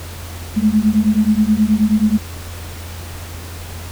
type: beating tone pair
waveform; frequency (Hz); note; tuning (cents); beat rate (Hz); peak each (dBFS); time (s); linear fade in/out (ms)
sine; 209.2 / 218.6; G#3 / A3; +13 / -11; 9.4; -14; 0.56-2.18; 20
effects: added 85 Hz sine -29 dBFS peak until 3.91 s + pink hiss -34 dBFS RMS until 3.91 s